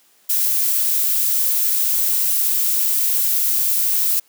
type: noise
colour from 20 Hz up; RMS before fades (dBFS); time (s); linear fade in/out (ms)
violet; -18; 0.29-4.2; 10
effects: white hiss -56 dBFS RMS until 4.28 s + high-pass 200 Hz 12 dB/octave